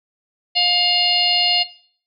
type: harmonic tone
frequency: 709 Hz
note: F5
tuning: 26 cents sharp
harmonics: 1 / 3 / 4 / 5 / 6 / 7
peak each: -24 / -28 / -18 / -28 / -17 / -25 dBFS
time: 0.55-1.64 s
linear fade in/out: 20 ms
effects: noise-tail reverb RT60 0.5 s tail -18 dB re dry